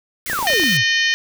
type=band-stop noise; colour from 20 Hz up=white; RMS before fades=-28 dBFS; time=0.26-0.77 s; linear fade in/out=0 ms; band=590 to 1200 Hz; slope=96 dB/octave
type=exponential sweep; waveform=sine; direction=down; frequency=2320 to 98 Hz; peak=-20 dBFS; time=0.26-0.84 s; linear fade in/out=50 ms
type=clicks; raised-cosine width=1 ms; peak=-16 dBFS; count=8; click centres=0.299 / 0.332 / 0.39 / 0.427 / 0.502 / 0.534 / 0.598 / 0.636 s
type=harmonic tone; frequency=612 Hz; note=D#5; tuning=29 cents flat; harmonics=3 / 4 / 5 / 6 / 7 / 8 / 9 / 10; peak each=-17 / -24 / -21 / -30 / -26 / -33 / -30 / -30 dBFS; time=0.47-1.14 s; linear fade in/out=0 ms
effects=none